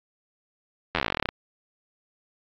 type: slowing click train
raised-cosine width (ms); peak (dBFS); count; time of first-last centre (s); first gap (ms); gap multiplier
0.3; -7; 18; 0.95-1.289; 11; 1.07
effects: low-pass 4000 Hz 12 dB/octave + AAC 64 kbps